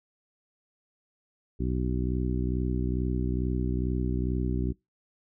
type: harmonic tone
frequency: 62.3 Hz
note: B1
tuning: 16 cents sharp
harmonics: 1 / 2 / 3 / 4 / 5 / 6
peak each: -29 / -32 / -34 / -35 / -36 / -37 dBFS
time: 1.59-4.73 s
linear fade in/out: 20 ms
effects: noise-tail reverb RT60 0.2 s tail -24 dB re dry